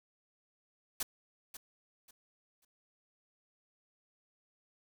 white noise with echo, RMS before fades -35 dBFS, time 1-1.03 s, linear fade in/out 5 ms, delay 540 ms, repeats 3, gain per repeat -12 dB, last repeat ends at 2.65 s, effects none

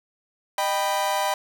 40% pulse chord, Eb augmented, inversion none, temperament equal with one note detuned, 613.7 / 784 / 987.8 Hz, Eb5 / G5 / B5, -24 / 0 / 0 cents, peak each -27 / -25 / -25 dBFS, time 0.58-1.34 s, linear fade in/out 2 ms, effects none

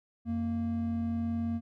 triangle tone pair together, 90.11 / 231.3 Hz, F#2 / A#3, -45 / -13 cents, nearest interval octave + major third, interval 1632 cents, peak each -34 / -28 dBFS, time 0.25-1.61 s, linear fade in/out 50 ms, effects none

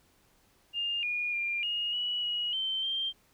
sine tone with pitch steps, 2814 / 2437 / 2394 / 2862 / 2935 / 2904 / 3104 / 3165 Hz, F7 / D#7 / D7 / F7 / F#7 / F#7 / G7 / G7, +12 / -37 / +33 / +42 / -15 / -33 / -18 / +16 cents, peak -29 dBFS, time 0.73-3.13 s, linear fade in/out 50 ms, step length 300 ms, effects pink hiss -66 dBFS RMS until 3.33 s

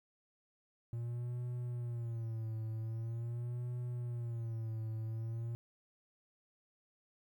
triangle tone with vibrato, 116.54 Hz, A#2, in tune, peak -35 dBFS, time 0.93-5.55 s, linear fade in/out 0 ms, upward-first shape sine, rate 0.44 Hz, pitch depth 87 cents each way, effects 12-bit

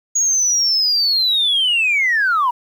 sine linear sweep, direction down, 6720 to 932.3 Hz, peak -12 dBFS, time 0.15-2.51 s, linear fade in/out 10 ms, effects tanh soft clip ceiling -10 dBFS + 8-bit

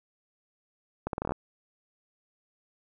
accelerating click train, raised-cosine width 1 ms, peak -16 dBFS, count 9, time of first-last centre 1.07-1.32 s, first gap 62 ms, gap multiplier 0.79, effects none

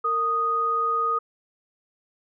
sine tone pair together, 459.1 / 1242 Hz, A#4 / D#6, -26 / -3 cents, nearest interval octave + perfect fourth, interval 1723 cents, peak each -31 / -21 dBFS, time 0.04-1.19 s, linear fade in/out 10 ms, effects none

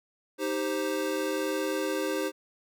square chord, C minor, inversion first, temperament equal, 311.1 / 392 / 523.3 Hz, Eb4 / G4 / C5, 0 / 0 / 0 cents, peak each -33 dBFS, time 0.38-2.32 s, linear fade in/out 50 ms, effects none

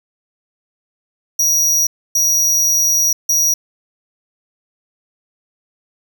45% pulse tone bursts at uneven times, 5770 Hz, F#8, 44 cents flat, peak -12 dBFS, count 3, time 1.39-1.87 / 2.15-3.13 / 3.29-3.54 s, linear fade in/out 5 ms, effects 8-bit

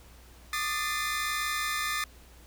sawtooth tone cluster, 1165 / 1226 / 1768 / 2065 Hz, D6 / D#6 / A6 / C7, -14 / -26 / +8 / -23 cents, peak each -36 / -29 / -30 / -32 dBFS, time 0.53-2.04 s, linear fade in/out 2 ms, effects added 60 Hz sine -51 dBFS peak until 2.46 s + pink hiss -56 dBFS RMS until 2.46 s

